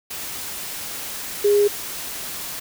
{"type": "tone in noise", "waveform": "sine", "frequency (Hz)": 410, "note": "G#4", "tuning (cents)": -22, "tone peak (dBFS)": -13, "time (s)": [1.44, 1.68], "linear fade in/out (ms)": 10, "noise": "white", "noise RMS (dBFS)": -31, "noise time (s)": [0.1, 2.6], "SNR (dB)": 15, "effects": []}